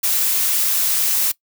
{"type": "noise", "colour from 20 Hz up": "blue", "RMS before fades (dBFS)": -18, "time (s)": [0.03, 1.32], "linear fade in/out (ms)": 10, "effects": ["noise-tail reverb RT60 0.1 s tail -21 dB re dry"]}